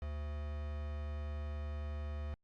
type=tone with quantisation; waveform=triangle; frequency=74.1 Hz; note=D2; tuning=16 cents sharp; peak=-36 dBFS; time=0.02-2.34 s; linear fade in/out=0 ms; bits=8; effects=low-pass 3000 Hz 12 dB/octave + Opus 48 kbps